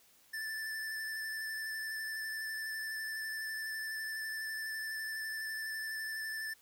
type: tone with vibrato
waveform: square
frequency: 1760 Hz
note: A6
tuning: in tune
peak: -38 dBFS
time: 0.33-6.54 s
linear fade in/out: 10 ms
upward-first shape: square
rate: 12 Hz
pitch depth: 13 cents each way
effects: white hiss -65 dBFS RMS until 6.61 s